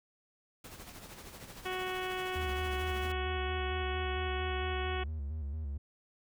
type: noise with tremolo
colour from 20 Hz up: pink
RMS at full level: -47 dBFS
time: 0.64-3.12 s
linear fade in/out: 5 ms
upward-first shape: sine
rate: 13 Hz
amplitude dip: 50%
type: harmonic tone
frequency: 370 Hz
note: F#4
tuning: in tune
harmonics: 1 / 2 / 3 / 4 / 5 / 6 / 7 / 8 / 9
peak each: -38 / -41 / -43 / -44 / -45 / -46 / -46 / -47 / -48 dBFS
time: 1.65-5.04 s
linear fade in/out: 10 ms
type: tone with vibrato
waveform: triangle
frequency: 74.3 Hz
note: D2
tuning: 21 cents sharp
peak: -33 dBFS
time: 2.35-5.78 s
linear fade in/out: 10 ms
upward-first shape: square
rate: 4.4 Hz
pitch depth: 94 cents each way
effects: none